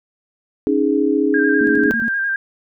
sine chord, C# suspended second, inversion none, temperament just, 277.2 / 311.8 / 415.8 Hz, C#4 / D#4 / G#4, 0 / +4 / +2 cents, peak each -18 dBFS, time 0.67-1.91 s, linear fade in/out 0 ms
sine tone with vibrato, 1600 Hz, G6, 35 cents sharp, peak -17 dBFS, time 1.34-2.36 s, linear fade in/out 2 ms, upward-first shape square, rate 10 Hz, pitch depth 28 cents each way
sine tone bursts, 227.6 Hz, A#3, 41 cents flat, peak -21 dBFS, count 6, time 1.61-2.082 s, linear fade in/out 0 ms, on 62 ms, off 20 ms
effects none

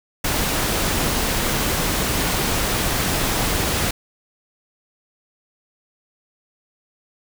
pink noise, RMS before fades -21 dBFS, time 0.24-3.91 s, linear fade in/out 5 ms, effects none

